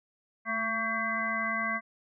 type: harmonic tone with a mistuned harmonic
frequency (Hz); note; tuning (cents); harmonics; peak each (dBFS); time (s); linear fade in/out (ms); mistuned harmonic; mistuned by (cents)
225.3; A3; +41; 1 / 3 / 5 / 7 / 9; -38 / -38 / -33 / -35 / -32; 0.45-1.81; 50; 1; -36
effects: none